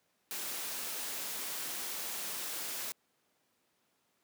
white noise, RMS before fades -39 dBFS, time 0.31-2.92 s, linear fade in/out 0 ms, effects pink hiss -75 dBFS RMS until 4.23 s + high-pass 200 Hz 12 dB/octave

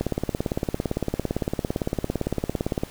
click train, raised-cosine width 2 ms, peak -10 dBFS, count 51, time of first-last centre 0.01-2.835 s, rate 17.7 Hz, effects pink hiss -45 dBFS RMS until 2.9 s

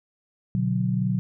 sine chord, B minor, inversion none, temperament equal, 123.47 / 146.83 / 185 Hz, B2 / D3 / F#3, 0 / 0 / 0 cents, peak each -25 / -29 / -24 dBFS, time 0.55-1.19 s, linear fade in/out 0 ms, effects none

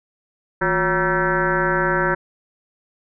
sine tone with frequency modulation, 948 Hz, A#5, 29 cents sharp, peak -16 dBFS, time 0.61-2.15 s, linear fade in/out 10 ms, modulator 196 Hz, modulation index 4.1, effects none

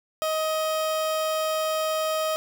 30% pulse tone, 629 Hz, D#5, 19 cents sharp, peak -21 dBFS, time 0.22-2.36 s, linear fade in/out 0 ms, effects 8-bit

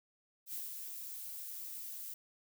violet noise with ADSR envelope, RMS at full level -41 dBFS, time 0.46-2.14 s, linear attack 79 ms, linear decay 160 ms, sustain -4 dB, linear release 5 ms, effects none

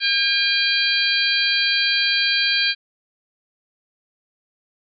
harmonic tone with a mistuned harmonic, 805 Hz, G5, 46 cents sharp, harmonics 2 / 3 / 4 / 5 / 6, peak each -23 / -23 / -23 / -23 / -23 dBFS, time 0-2.75 s, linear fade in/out 50 ms, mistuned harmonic 6, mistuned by -86 cents, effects none

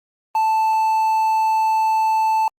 triangle tone with quantisation, 880 Hz, A5, in tune, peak -13 dBFS, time 0.35-2.48 s, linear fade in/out 2 ms, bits 7, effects Opus 24 kbps

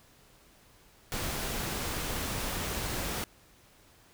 pink noise, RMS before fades -34 dBFS, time 1.12-3.24 s, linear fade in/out 0 ms, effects pink hiss -60 dBFS RMS until 4.13 s

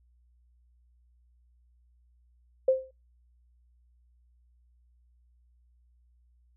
sine tone with exponential decay, 523.3 Hz, C5, in tune, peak -16 dBFS, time 2.68-2.91 s, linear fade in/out 5 ms, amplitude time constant 49 ms, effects noise-tail reverb RT60 0.2 s tail -22 dB re dry + added 60 Hz sine -61 dBFS peak until 6.56 s

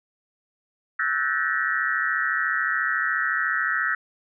sine tone cluster, 1312 / 1475 / 1569 / 1764 / 1898 Hz, E6 / F#6 / G6 / A6 / A#6, -9 / -6 / +1 / +4 / +31 cents, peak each -28 dBFS, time 0.99-3.95 s, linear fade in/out 5 ms, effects none

